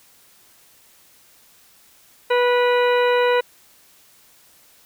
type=harmonic tone; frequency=489.7 Hz; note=B4; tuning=15 cents flat; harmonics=1 / 2 / 3 / 4 / 5 / 6 / 8; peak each=-16 / -22 / -26 / -28 / -30 / -32 / -34 dBFS; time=2.3-3.41 s; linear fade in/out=10 ms; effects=white hiss -53 dBFS RMS until 4.85 s